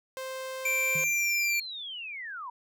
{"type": "tone", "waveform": "sawtooth", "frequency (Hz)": 523.3, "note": "C5", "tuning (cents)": 0, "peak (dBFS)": -31, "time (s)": [0.17, 1.04], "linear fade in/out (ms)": 0}
{"type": "tone with pitch glide", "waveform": "square", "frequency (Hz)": [2349, 2363], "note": ["D7", "D7"], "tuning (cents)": [0, 10], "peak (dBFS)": -26, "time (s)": [0.65, 1.6], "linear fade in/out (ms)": 5, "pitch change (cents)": 10, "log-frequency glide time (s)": [0.84, 1.04]}
{"type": "tone with exponential decay", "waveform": "sine", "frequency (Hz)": 155.56, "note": "D#3", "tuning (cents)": 0, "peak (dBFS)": -33, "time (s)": [0.95, 1.19], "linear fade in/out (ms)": 5, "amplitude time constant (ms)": 52}
{"type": "linear sweep", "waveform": "sine", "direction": "down", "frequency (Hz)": [6650, 923], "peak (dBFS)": -36, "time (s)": [0.98, 2.5], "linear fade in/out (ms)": 5}
{"effects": []}